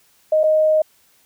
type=tone with dropouts; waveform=sine; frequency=622.3 Hz; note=D#5; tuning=in tune; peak=-12 dBFS; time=0.32-0.82 s; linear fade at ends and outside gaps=5 ms; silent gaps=0.434-0.438 s; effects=white hiss -57 dBFS RMS until 1.25 s